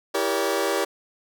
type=chord; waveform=sawtooth; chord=E diminished seventh; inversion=none; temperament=just; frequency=329.6 / 395.6 / 474.7 / 569.6 Hz; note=E4 / G4 / Bb4 / Db5; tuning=0 / +16 / +31 / +47 cents; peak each=-26 / -22 / -24 / -23 dBFS; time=0.14-0.85 s; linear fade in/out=10 ms; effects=none